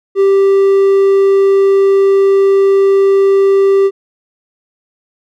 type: tone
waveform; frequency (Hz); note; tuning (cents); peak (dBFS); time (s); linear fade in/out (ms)
triangle; 392; G4; 0; -4; 0.15-3.91; 50
effects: none